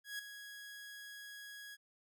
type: tone with ADSR envelope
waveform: sawtooth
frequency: 1661.2 Hz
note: G#6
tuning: in tune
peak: -35 dBFS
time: 0.04-1.77 s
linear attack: 150 ms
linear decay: 5 ms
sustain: -10 dB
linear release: 35 ms
effects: none